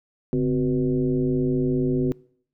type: tone with frequency modulation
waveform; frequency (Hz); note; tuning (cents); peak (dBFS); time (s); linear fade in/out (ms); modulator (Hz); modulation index
sine; 257.7; C4; -26; -19; 0.33-2.12; 0; 116; 1.3
effects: noise-tail reverb RT60 0.6 s tail -24 dB re dry